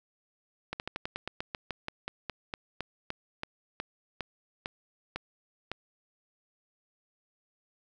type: slowing click train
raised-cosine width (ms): 0.3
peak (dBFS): -18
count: 22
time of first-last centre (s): 0.73-5.716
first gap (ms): 69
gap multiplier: 1.11
effects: none